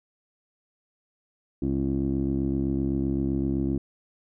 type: tone with low-pass filter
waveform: 15% pulse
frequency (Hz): 67.8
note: C#2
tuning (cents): -38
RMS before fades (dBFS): -26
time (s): 1.62-3.78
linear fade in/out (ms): 5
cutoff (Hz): 320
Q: 4.7
effects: none